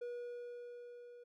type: tone with level ramp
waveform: triangle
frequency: 483.1 Hz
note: B4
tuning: 38 cents flat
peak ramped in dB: -38 to -51 dBFS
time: 0.01-1.24 s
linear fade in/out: 10 ms
effects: none